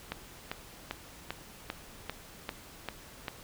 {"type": "click train", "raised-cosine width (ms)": 0.3, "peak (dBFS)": -18, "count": 9, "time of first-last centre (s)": [0.12, 3.282], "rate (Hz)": 2.53, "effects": ["pink hiss -51 dBFS RMS until 3.43 s"]}